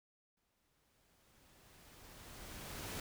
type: noise with exponential growth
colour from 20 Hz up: pink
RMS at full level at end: -43 dBFS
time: 0.37-3 s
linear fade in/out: 2 ms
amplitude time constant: 570 ms
effects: none